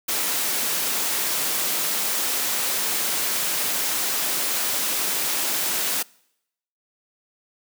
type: noise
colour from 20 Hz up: white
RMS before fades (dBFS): -24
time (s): 0.08-6.03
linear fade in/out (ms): 10
effects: noise-tail reverb RT60 0.8 s tail -25 dB re dry + high-pass 200 Hz 12 dB/octave